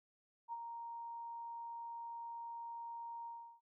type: tone with ADSR envelope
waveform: sine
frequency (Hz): 932.3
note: A#5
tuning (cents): 0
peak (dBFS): -39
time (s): 0.48-3.61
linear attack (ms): 46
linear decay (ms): 34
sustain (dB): -5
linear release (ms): 350
effects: none